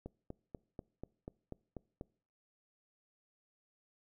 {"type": "click train", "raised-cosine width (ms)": 2, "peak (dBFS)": -30, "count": 9, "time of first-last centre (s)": [0.06, 2.011], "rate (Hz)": 4.1, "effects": ["noise-tail reverb RT60 0.5 s tail -24 dB re dry"]}